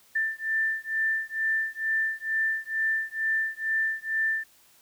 sine beating tone pair, 1777 / 1779.2 Hz, A6 / A6, +17 / +19 cents, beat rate 2.2 Hz, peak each -28 dBFS, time 0.15-4.44 s, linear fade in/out 10 ms, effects white hiss -59 dBFS RMS until 4.81 s

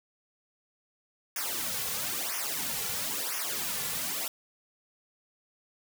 white noise with flanger, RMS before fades -33 dBFS, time 1.36-4.28 s, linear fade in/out 2 ms, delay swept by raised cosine 0.24 to 3.24 ms, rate 1 Hz, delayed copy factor -1, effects none

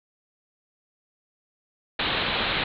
white low-pass noise, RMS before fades -26 dBFS, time 1.99-2.64 s, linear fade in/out 5 ms, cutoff 4100 Hz, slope 96 dB/octave, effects none

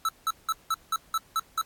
square tone bursts, 1314 Hz, E6, 6 cents flat, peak -24 dBFS, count 8, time 0.05-1.614 s, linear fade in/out 2 ms, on 38 ms, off 180 ms, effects pink hiss -59 dBFS RMS until 1.65 s + AAC 64 kbps

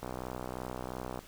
click train, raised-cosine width 1 ms, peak -24 dBFS, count 74, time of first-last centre 0.03-1.191 s, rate 62.9 Hz, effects pink hiss -54 dBFS RMS until 1.27 s

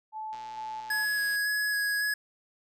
sine tone with tremolo, 869 Hz, A5, 22 cents flat, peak -34 dBFS, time 0.12-1.06 s, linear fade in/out 50 ms, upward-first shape square, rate 2.2 Hz, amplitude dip 35%
click train, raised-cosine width 0.2 ms, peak -33 dBFS, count 123, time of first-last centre 0.33-1.355 s, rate 119 Hz
square tone with vibrato, 1674 Hz, G#6, 13 cents sharp, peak -27 dBFS, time 0.9-2.14 s, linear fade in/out 5 ms, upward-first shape square, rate 1.8 Hz, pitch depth 10 cents each way
effects none

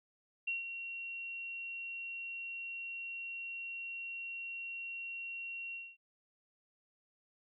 sine tone with ADSR envelope, 2740 Hz, F7, 34 cents flat, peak -32 dBFS, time 0.47-5.97 s, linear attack 9 ms, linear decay 150 ms, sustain -8 dB, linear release 230 ms, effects none

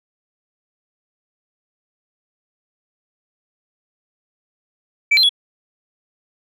sine tone with pitch steps, 2318 / 4112 / 3368 Hz, D7 / C8 / G#7, -23 / -31 / +24 cents, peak -8 dBFS, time 5.11-5.293 s, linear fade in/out 10 ms, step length 61 ms, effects tanh soft clip ceiling -9 dBFS

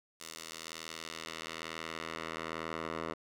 10% pulse tone with band-pass filter sweep, 81.1 Hz, E2, 28 cents flat, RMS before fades -42 dBFS, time 0.2-3.14 s, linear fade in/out 10 ms, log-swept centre 7000 to 1000 Hz, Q 0.73, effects none

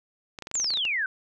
clicks, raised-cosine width 0.2 ms, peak -20 dBFS, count 11, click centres 0.388 / 0.423 / 0.471 / 0.514 / 0.554 / 0.6 / 0.644 / 0.705 / 0.738 / 0.773 / 0.852 s
sine exponential sweep, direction down, 7550 to 1488 Hz, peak -24 dBFS, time 0.54-1.06 s, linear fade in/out 2 ms
effects none

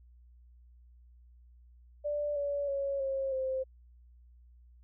sine tone with pitch steps, 587.3 / 570.9 / 555 / 539.5 / 524.4 Hz, D5 / D5 / C#5 / C#5 / C5, 0 / -49 / +2 / -47 / +4 cents, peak -30 dBFS, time 2.04-3.64 s, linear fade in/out 20 ms, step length 320 ms, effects added 60 Hz sine -55 dBFS peak until 4.83 s

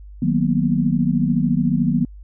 sine chord, B major seventh, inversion first, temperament equal, 155.56 / 185 / 233.1 / 246.9 Hz, D#3 / F#3 / A#3 / B3, 0 / 0 / 0 / 0 cents, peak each -21 dBFS, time 0.22-2.05 s, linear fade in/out 5 ms, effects added 50 Hz sine -36 dBFS peak until 2.23 s

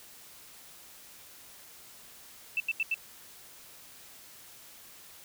sine tone bursts, 2658 Hz, E7, 14 cents sharp, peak -26 dBFS, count 4, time 2.57-2.943 s, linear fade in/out 2 ms, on 31 ms, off 83 ms, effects white hiss -52 dBFS RMS until 5.24 s

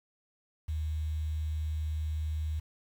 sine tone with quantisation, 77.6 Hz, D#2, 4 cents flat, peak -30 dBFS, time 0.68-2.6 s, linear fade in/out 10 ms, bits 9, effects none

